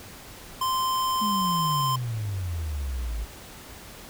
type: tone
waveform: square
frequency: 1040 Hz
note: C6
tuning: 11 cents flat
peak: -24 dBFS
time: 0.61-1.96 s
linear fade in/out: 5 ms
type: exponential sweep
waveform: sine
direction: down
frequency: 216.9 to 51.6 Hz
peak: -27 dBFS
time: 1.21-3.25 s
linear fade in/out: 10 ms
effects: pink hiss -44 dBFS RMS until 4.09 s